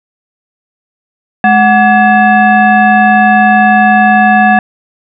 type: tone with frequency modulation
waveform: sine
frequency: 740 Hz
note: F#5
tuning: in tune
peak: -3 dBFS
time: 1.44-4.59 s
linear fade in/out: 2 ms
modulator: 951 Hz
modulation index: 1.1
effects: none